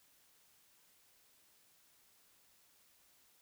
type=silence; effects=white hiss -69 dBFS RMS until 3.41 s